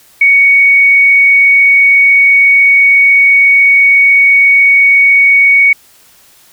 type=tone with frequency modulation; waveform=sine; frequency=2233 Hz; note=C#7; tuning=12 cents sharp; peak=-3 dBFS; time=0.21-5.73 s; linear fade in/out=5 ms; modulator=28 Hz; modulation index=0.35; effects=white hiss -44 dBFS RMS until 6.52 s